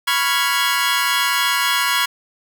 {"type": "chord", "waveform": "20% pulse", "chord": "C# dominant seventh", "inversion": "third", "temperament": "equal", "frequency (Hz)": [987.8, 1108.7, 1396.9, 1661.2], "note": ["B5", "C#6", "E#6", "G#6"], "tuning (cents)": [0, 0, 0, 0], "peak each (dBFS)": -17, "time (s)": [0.07, 2.06], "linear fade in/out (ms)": 10, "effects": []}